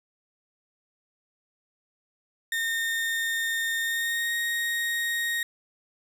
35% pulse tone with pitch glide, 1829 to 1867.4 Hz, A#6 to A#6, -33 to +3 cents, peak -24 dBFS, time 2.52-5.43 s, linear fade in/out 2 ms, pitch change +36 cents, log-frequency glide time 3.8-4.35 s, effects none

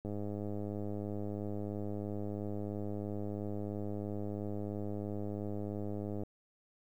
click train, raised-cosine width 2 ms, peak -27 dBFS, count 638, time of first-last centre 0.05-6.234 s, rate 103 Hz, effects 11-bit

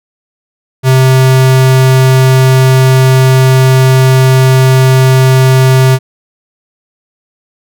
square tone, 130.81 Hz, C3, in tune, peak -4 dBFS, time 0.83-5.99 s, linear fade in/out 50 ms, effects none

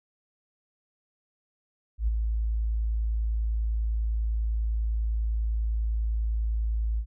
sine tone with ADSR envelope, 55 Hz, A1, in tune, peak -20 dBFS, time 1.98-7.06 s, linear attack 96 ms, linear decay 17 ms, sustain -4 dB, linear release 74 ms, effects none

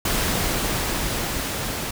pink noise with level ramp, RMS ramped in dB -22 to -28 dBFS, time 0.05-1.91 s, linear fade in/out 5 ms, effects none

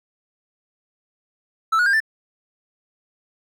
triangle tone with pitch steps, 1318.5 / 1454.5 / 1604.6 / 1770.2 Hz, E6 / F#6 / G6 / A6, 0 / -30 / +40 / +10 cents, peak -13 dBFS, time 1.72-2.004 s, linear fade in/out 10 ms, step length 71 ms, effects none

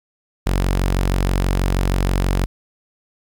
sawtooth tone, 46.25 Hz, F#1, in tune, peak -12 dBFS, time 0.46-2.46 s, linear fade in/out 10 ms, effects 9-bit

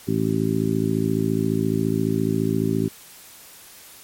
harmonic tone, 54.5 Hz, A1, 16 cents flat, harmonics 2 / 3 / 4 / 5 / 6 / 7, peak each -27 / -25 / -25 / -25 / -30 / -26 dBFS, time 0.07-2.89 s, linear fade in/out 20 ms, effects white hiss -45 dBFS RMS until 4.03 s + MP3 64 kbps

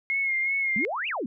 sine tone with vibrato, 2153 Hz, C7, 49 cents sharp, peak -23 dBFS, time 0.1-0.85 s, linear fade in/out 0 ms, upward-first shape sine, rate 2.7 Hz, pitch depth 43 cents each way
sine exponential two-way sweep, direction up then down, 185 to 2937 to 207.9 Hz, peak -27 dBFS, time 0.76-1.26 s, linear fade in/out 2 ms, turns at 1.08 s
effects none

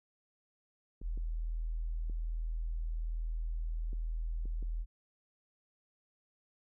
sine tone, 40.61 Hz, E1, 25 cents flat, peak -33 dBFS, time 1.01-4.86 s, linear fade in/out 50 ms
clicks, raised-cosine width 3 ms, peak -38 dBFS, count 6, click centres 1.016 / 1.176 / 2.098 / 3.931 / 4.456 / 4.627 s
effects none

